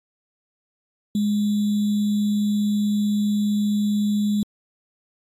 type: tone with sample-and-hold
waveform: sine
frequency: 207.7 Hz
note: G#3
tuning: in tune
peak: -18 dBFS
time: 1.15-4.43 s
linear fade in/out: 2 ms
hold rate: 3675 Hz
effects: AAC 48 kbps